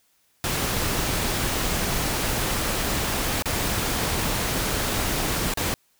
pink noise with dropouts, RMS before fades -25 dBFS, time 0.44-5.74 s, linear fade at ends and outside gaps 0 ms, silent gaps 3.423-3.457 / 5.538-5.573 s, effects white hiss -65 dBFS RMS until 5.99 s

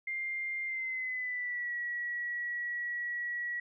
sine tone with pitch glide, 2100 to 1925.7 Hz, C7 to B6, +6 to -44 cents, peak -33 dBFS, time 0.07-3.6 s, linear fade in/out 5 ms, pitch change -150 cents, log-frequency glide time 0.66-1.73 s, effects none

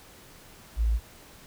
sine tone, 55.9 Hz, A1, 28 cents sharp, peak -21 dBFS, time 0.76-1 s, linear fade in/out 50 ms, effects pink hiss -51 dBFS RMS until 1.46 s

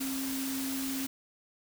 sine tone in noise, 267.6 Hz, C4, 39 cents sharp, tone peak -33 dBFS, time 0-1.07 s, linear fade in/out 10 ms, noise white, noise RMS -38 dBFS, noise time 0-1.07 s, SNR +2 dB, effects none

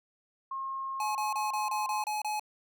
sine tone with pitch glide, 1074 to 1047.7 Hz, C6 to C6, +45 to +2 cents, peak -33 dBFS, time 0.51-2.03 s, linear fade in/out 5 ms, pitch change -43 cents, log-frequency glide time 1.39-1.79 s
square tone bursts, 847 Hz, G#5, 34 cents sharp, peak -31 dBFS, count 8, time 1-2.396 s, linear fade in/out 2 ms, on 150 ms, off 28 ms
effects none

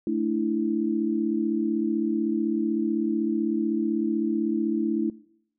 sine chord, A suspended fourth, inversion none, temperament equal, 220 / 293.7 / 329.6 Hz, A3 / D4 / E4, 0 / 0 / 0 cents, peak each -28 / -28 / -26 dBFS, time 0.07-5.1 s, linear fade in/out 2 ms, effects noise-tail reverb RT60 0.7 s tail -21 dB re dry

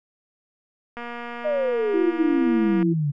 click train, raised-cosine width 0.5 ms, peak -20 dBFS, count 443, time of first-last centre 0.97-2.827 s, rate 238 Hz
sine exponential sweep, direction down, 625 to 139.7 Hz, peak -20 dBFS, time 1.44-3.12 s, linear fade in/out 20 ms
sine tone, 332.4 Hz, E4, 15 cents sharp, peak -20 dBFS, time 1.93-2.94 s, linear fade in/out 20 ms
effects none

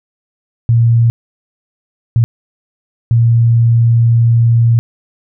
sine tone bursts at uneven times, 116.54 Hz, A#2, in tune, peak -6 dBFS, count 3, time 0.69-1.1 / 2.16-2.24 / 3.11-4.79 s, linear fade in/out 0 ms, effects none

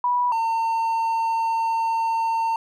sine / triangle tone pair in turn, 979 / 907.4 Hz, B5 / A#5, -15 / -47 cents, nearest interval minor second, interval 132 cents, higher first, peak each -18 dBFS, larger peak neither, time 0.04-0.32 / 0.32-2.56 s, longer second, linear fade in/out 2 ms, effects none

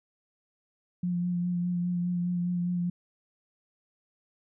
sine tone with vibrato, 176.4 Hz, F3, 18 cents sharp, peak -26 dBFS, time 1.03-2.9 s, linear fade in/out 5 ms, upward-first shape sine, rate 4.9 Hz, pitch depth 20 cents each way, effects none

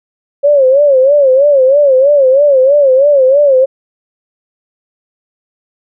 sine tone with vibrato, 550 Hz, C#5, 14 cents flat, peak -4 dBFS, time 0.43-3.66 s, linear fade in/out 20 ms, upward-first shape sine, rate 3.1 Hz, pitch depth 120 cents each way, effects none

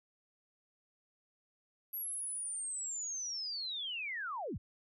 sine linear sweep, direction down, 11710 to 36.71 Hz, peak -37 dBFS, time 1.93-4.58 s, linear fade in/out 10 ms, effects none

